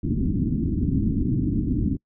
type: low-pass noise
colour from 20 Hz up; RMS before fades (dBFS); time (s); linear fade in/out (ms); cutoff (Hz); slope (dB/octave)
white; -23; 0.03-1.97; 10; 300; 48
effects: noise-tail reverb RT60 0.1 s tail -25 dB re dry